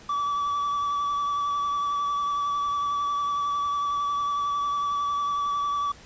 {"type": "tone with vibrato", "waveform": "triangle", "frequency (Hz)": 1151, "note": "D6", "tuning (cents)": -35, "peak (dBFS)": -22, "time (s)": [0.09, 5.92], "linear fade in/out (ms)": 5, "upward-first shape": "sine", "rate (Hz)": 11, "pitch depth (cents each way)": 17, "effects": ["pink hiss -49 dBFS RMS until 6.05 s", "resampled to 16000 Hz"]}